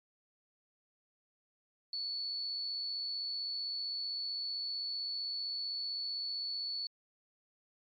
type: tone with amplitude modulation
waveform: sine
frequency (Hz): 4436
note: C#8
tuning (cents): 0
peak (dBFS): -34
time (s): 1.93-6.87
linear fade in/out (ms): 2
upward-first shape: sine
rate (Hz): 95.6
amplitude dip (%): 25
effects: MP3 48 kbps